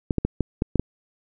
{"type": "clicks", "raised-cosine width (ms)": 3, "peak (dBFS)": -8, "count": 7, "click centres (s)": [0.108, 0.183, 0.25, 0.407, 0.621, 0.757, 0.796], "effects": []}